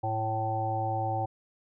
harmonic tone with a mistuned harmonic, 110 Hz, A2, in tune, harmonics 1 / 3 / 5 / 7 / 8, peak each -32 / -39 / -37 / -30 / -38 dBFS, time 0.03-1.26 s, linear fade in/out 10 ms, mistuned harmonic 3, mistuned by +31 cents, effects none

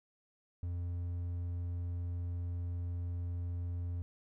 triangle tone, 87.31 Hz, F2, in tune, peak -33 dBFS, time 0.63-4.02 s, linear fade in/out 0 ms, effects none

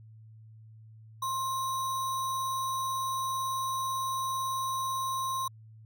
sine tone with sample-and-hold, 1059 Hz, C6, 21 cents sharp, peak -29 dBFS, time 1.22-5.48 s, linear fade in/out 5 ms, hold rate 4900 Hz, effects added 110 Hz sine -49 dBFS peak until 5.85 s

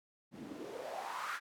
white noise with band-pass filter sweep, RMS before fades -43 dBFS, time 0.31-1.4 s, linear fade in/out 50 ms, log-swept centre 200 to 1600 Hz, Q 4.2, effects none

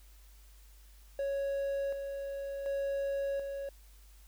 triangle tone with tremolo, 554.4 Hz, C#5, in tune, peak -29 dBFS, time 1.19-3.69 s, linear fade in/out 2 ms, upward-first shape square, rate 0.68 Hz, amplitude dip 45%, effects added 50 Hz sine -54 dBFS peak until 4.27 s + white hiss -64 dBFS RMS until 4.27 s

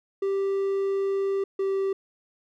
triangle tone pair in turn, 392 / 388.8 Hz, G4 / G4, 0 / -14 cents, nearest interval unison, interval 14 cents, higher first, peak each -21 dBFS, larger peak neither, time 0.22-1.44 / 1.59-1.93 s, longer first, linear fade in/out 5 ms, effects none

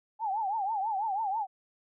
sine tone with vibrato, 830.6 Hz, G#5, in tune, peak -28 dBFS, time 0.19-1.47 s, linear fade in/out 50 ms, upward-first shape triangle, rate 6.1 Hz, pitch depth 190 cents each way, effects none

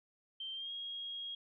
sine tone with pitch glide, 3136 to 3275 Hz, G7 to G#7, 0 to -25 cents, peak -40 dBFS, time 0.4-1.35 s, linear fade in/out 5 ms, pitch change +75 cents, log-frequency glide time 0.54-0.71 s, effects none

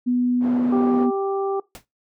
sine tone, 246.8 Hz, B3, 1 cent flat, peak -17 dBFS, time 0.06-1.11 s, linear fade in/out 20 ms
pink band-pass noise, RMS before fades -33 dBFS, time 0.4-1.08 s, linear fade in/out 50 ms, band 260 to 740 Hz, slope 12 dB/octave
harmonic tone, 392 Hz, G4, in tune, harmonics 1 / 2 / 3, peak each -22 / -28 / -32 dBFS, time 0.72-1.6 s, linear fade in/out 5 ms
pink noise with exponential decay, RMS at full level -34 dBFS, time 1.75-1.85 s, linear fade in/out 0 ms, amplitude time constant 21 ms
effects noise-tail reverb RT60 0.2 s tail -21 dB re dry

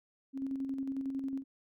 sine tone with tremolo, 270 Hz, C#4, 45 cents flat, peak -32 dBFS, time 0.33-1.44 s, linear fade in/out 50 ms, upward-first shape square, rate 11 Hz, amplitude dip 40%, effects none

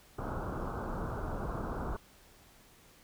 pink low-pass noise, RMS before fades -37 dBFS, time 0.18-1.97 s, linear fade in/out 10 ms, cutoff 1500 Hz, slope 96 dB/octave, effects pink hiss -60 dBFS RMS until 3.03 s

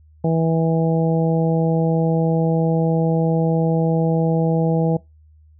harmonic tone, 163.1 Hz, E3, 18 cents flat, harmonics 1 / 2 / 3 / 4 / 5, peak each -17 / -25 / -22 / -27 / -29 dBFS, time 0.24-4.97 s, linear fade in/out 5 ms, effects noise-tail reverb RT60 0.2 s tail -22 dB re dry + added 77 Hz sine -47 dBFS peak until 5.59 s

